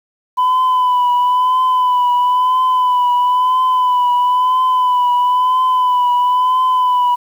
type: tone with vibrato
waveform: sine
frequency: 1000 Hz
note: B5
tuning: 21 cents sharp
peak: -8 dBFS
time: 0.37-7.16 s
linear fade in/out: 20 ms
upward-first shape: triangle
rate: 1 Hz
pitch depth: 40 cents each way
effects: tanh soft clip ceiling -9 dBFS + 7-bit